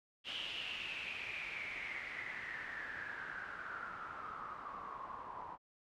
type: noise with low-pass filter sweep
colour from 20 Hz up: white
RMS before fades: -45 dBFS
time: 0.24-5.58 s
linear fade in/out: 50 ms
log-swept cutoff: 3100 to 960 Hz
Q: 8.6
effects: none